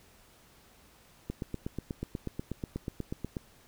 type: click train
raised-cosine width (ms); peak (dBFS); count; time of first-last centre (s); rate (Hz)
3; -21; 18; 1.3-3.368; 8.22
effects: pink hiss -60 dBFS RMS until 3.67 s